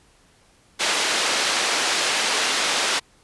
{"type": "band-pass noise", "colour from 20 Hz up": "white", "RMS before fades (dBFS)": -22, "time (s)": [0.79, 3], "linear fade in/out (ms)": 20, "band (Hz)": [350, 4900], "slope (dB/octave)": 12, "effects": ["pink hiss -57 dBFS RMS until 3.23 s", "resampled to 24000 Hz"]}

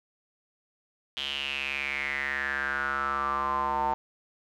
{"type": "tone with band-pass filter sweep", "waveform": "square", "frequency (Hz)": 69.3, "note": "C#2", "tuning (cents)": 0, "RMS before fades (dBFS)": -30, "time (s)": [1.17, 3.94], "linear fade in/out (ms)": 0, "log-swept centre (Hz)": [3200, 870], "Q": 8, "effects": []}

